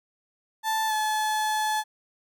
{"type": "tone with pitch glide", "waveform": "35% pulse", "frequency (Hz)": [880, 860.4], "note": ["A5", "A5"], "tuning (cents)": [0, -39], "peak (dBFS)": -22, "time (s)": [0.63, 1.84], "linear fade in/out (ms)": 50, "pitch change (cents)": -39, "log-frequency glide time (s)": [0.87, 0.93], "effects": []}